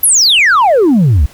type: exponential sweep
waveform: sine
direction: down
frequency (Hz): 12000 to 61.74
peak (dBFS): -3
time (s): 0.03-1.26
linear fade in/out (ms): 5
effects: tanh soft clip ceiling -4 dBFS + pink hiss -40 dBFS RMS until 1.33 s